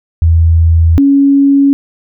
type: tone pair in turn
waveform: sine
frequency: 82.41 / 278.5 Hz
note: E2 / C#4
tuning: 0 / +8 cents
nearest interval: octave + major sixth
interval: 2108 cents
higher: second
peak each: -4 dBFS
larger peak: neither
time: 0.22-0.98 / 0.98-1.73 s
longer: first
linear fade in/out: 0 ms
effects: none